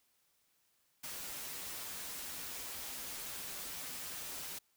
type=noise with comb filter; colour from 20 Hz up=white; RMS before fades=-44 dBFS; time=1.03-4.59 s; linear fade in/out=10 ms; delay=9.3 ms; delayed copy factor=-0.5; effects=white hiss -75 dBFS RMS until 4.76 s